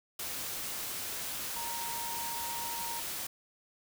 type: tone in noise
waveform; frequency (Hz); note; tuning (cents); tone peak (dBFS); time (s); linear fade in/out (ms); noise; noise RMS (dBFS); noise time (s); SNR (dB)
sine; 932.3; A#5; 0; -39; 1.56-3; 5; white; -38; 0.19-3.27; -4
effects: none